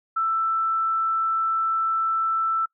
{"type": "tone", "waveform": "sine", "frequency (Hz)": 1327, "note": "E6", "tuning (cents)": 11, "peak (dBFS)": -20, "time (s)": [0.16, 2.66], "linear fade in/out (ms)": 10, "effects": ["noise-tail reverb RT60 0.1 s tail -23 dB re dry"]}